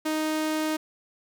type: tone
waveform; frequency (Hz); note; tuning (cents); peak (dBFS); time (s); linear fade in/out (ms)
sawtooth; 311.1; D#4; 0; -21; 0.05-0.77; 10
effects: none